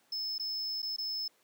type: tone with dropouts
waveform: triangle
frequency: 5230 Hz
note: E8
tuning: 15 cents flat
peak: -32 dBFS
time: 0.12-1.28 s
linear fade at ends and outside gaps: 5 ms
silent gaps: 0.382-0.396 / 0.82-0.827 / 0.964-0.983 s
effects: pink hiss -68 dBFS RMS until 1.43 s + high-pass 300 Hz 12 dB/octave